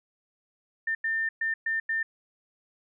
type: tone bursts at uneven times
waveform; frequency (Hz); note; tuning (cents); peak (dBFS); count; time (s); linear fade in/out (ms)
sine; 1800; A6; +39; -25; 5; 0.87-0.95 / 1.04-1.29 / 1.41-1.54 / 1.66-1.8 / 1.89-2.03; 5
effects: none